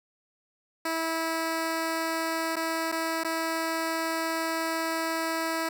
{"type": "tone with dropouts", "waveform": "10% pulse", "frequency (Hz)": 325.8, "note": "E4", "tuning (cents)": -20, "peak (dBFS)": -19, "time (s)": [0.85, 5.69], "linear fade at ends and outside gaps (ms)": 5, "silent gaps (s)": [[2.558, 2.565], [2.918, 2.923], [3.236, 3.246]], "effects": []}